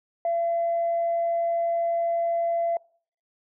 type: tone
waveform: sine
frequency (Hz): 678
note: E5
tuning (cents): +49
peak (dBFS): -21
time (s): 0.25-2.77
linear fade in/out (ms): 2
effects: noise-tail reverb RT60 0.5 s tail -25 dB re dry + tanh soft clip ceiling -18 dBFS